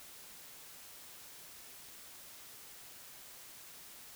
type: silence
effects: white hiss -53 dBFS RMS until 4.15 s